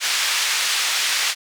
pink band-pass noise, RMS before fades -21 dBFS, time 0-1.35 s, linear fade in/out 50 ms, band 2000 to 7000 Hz, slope 12 dB/octave, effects none

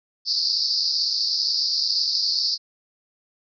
white band-pass noise, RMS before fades -23 dBFS, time 0.25-2.58 s, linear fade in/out 50 ms, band 4400 to 5100 Hz, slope 96 dB/octave, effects none

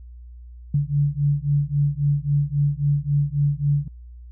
sine beating tone pair, 142.2 / 145.9 Hz, C#3 / D3, +45 / -11 cents, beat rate 3.7 Hz, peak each -21 dBFS, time 0.74-3.88 s, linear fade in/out 5 ms, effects added 60 Hz sine -38 dBFS peak until 4.31 s

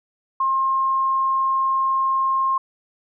sine tone, 1066 Hz, C6, 32 cents sharp, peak -17 dBFS, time 0.4-2.58 s, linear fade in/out 5 ms, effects none

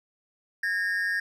triangle tone pair together, 1640.2 / 1830 Hz, G#6 / A#6, -22 / -32 cents, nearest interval major second, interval 190 cents, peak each -26 dBFS, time 0.63-1.2 s, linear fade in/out 5 ms, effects none

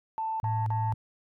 sine tone bursts, 886 Hz, A5, 12 cents sharp, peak -28 dBFS, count 3, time 0.18-0.924 s, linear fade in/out 0 ms, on 220 ms, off 42 ms
sine tone, 109.3 Hz, A2, 11 cents flat, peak -26 dBFS, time 0.43-0.94 s, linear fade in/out 5 ms
effects tanh soft clip ceiling -20 dBFS

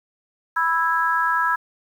sine chord, E major, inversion second, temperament just, 988.9 / 1318.5 / 1648.1 Hz, B5 / E6 / G#6, +2 / 0 / -14 cents, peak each -22 dBFS, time 0.56-1.56 s, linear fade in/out 10 ms, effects 8-bit

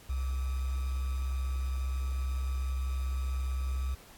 sine tone with sample-and-hold, 65.41 Hz, C2, in tune, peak -29 dBFS, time 0.09-3.95 s, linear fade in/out 10 ms, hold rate 1225 Hz, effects pink hiss -55 dBFS RMS until 4.17 s + AAC 64 kbps

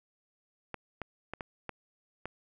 clicks, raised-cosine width 0.5 ms, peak -22 dBFS, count 6, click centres 0.743 / 1.017 / 1.336 / 1.408 / 1.693 / 2.256 s, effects none

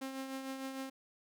sawtooth tone with tremolo, 266.6 Hz, C4, 33 cents sharp, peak -34 dBFS, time 0.01-0.9 s, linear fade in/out 10 ms, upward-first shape triangle, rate 6.6 Hz, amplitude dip 50%, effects none

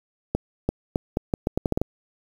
accelerating click train, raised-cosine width 2 ms, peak -8 dBFS, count 11, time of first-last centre 0.35-1.816 s, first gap 340 ms, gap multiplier 0.79, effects 7-bit

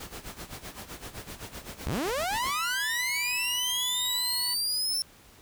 pink noise with tremolo, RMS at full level -39 dBFS, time 0-2.55 s, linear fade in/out 5 ms, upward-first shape sine, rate 7.8 Hz, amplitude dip 80%
sawtooth linear sweep, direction up, 37.34 to 5400 Hz, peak -24 dBFS, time 1.86-5.02 s, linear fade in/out 0 ms
15% pulse tone with vibrato, 987.8 Hz, B5, in tune, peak -31 dBFS, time 2.33-4.55 s, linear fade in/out 20 ms, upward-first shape triangle, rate 0.82 Hz, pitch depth 13 cents each way
effects pink hiss -55 dBFS RMS until 5.41 s

